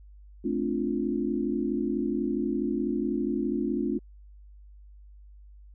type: chord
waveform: sine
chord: D minor seventh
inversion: second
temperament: equal with one note detuned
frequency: 217.1 / 261.6 / 293.7 / 349.2 Hz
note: A3 / C4 / D4 / F4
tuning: -23 / 0 / 0 / 0 cents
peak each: -31 dBFS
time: 0.44-3.99 s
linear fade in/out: 10 ms
effects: added 50 Hz sine -47 dBFS peak until 5.74 s